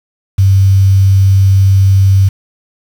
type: tone with quantisation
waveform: sine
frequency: 96.8 Hz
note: G2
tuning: 21 cents flat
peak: -4 dBFS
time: 0.38-2.29 s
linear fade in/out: 10 ms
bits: 5
effects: none